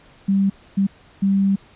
sine tone bursts at uneven times, 196 Hz, G3, in tune, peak -14 dBFS, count 3, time 0.28-0.5 / 0.77-0.87 / 1.22-1.56 s, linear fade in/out 10 ms, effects pink hiss -50 dBFS RMS until 1.75 s + resampled to 8000 Hz

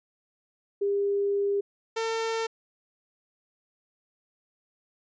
sine / sawtooth tone pair in turn, 401.8 / 451.4 Hz, G4 / A4, +43 / +44 cents, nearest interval major second, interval 201 cents, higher second, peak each -23 dBFS, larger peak neither, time 0.81-1.61 / 1.96-2.47 s, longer first, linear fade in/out 10 ms, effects resampled to 16000 Hz

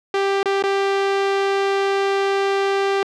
sawtooth tone with dropouts, 393.6 Hz, G4, 7 cents sharp, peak -13 dBFS, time 0.14-3.03 s, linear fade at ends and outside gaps 2 ms, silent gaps 0.43-0.457 / 0.625-0.637 s, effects low-pass 4000 Hz 12 dB/octave

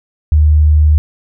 sine tone, 76 Hz, D#2, 40 cents flat, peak -5 dBFS, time 0.32-0.98 s, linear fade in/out 0 ms, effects none

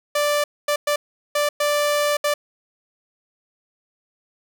sawtooth tone bursts at uneven times, 587.3 Hz, D5, in tune, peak -14 dBFS, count 6, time 0.15-0.44 / 0.68-0.76 / 0.87-0.96 / 1.35-1.49 / 1.6-2.17 / 2.24-2.34 s, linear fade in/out 5 ms, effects none

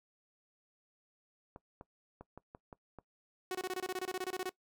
clicks, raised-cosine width 1 ms, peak -34 dBFS, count 7, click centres 1.561 / 1.811 / 2.21 / 2.376 / 2.549 / 2.728 / 2.987 s
sawtooth tone bursts, 370 Hz, F#4, in tune, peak -31 dBFS, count 16, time 3.51-4.494 s, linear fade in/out 2 ms, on 39 ms, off 24 ms
effects noise-tail reverb RT60 0.1 s tail -20 dB re dry

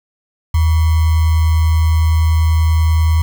sine tone with sample-and-hold, 80.2 Hz, E2, 47 cents flat, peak -9 dBFS, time 0.54-3.22 s, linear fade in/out 5 ms, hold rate 1050 Hz, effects none

